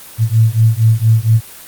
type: beating tone pair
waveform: sine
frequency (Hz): 110 / 114.3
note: A2 / A#2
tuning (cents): 0 / -34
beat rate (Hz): 4.3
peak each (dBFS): -11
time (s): 0.18-1.41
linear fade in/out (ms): 50
effects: white hiss -35 dBFS RMS until 1.67 s + Opus 24 kbps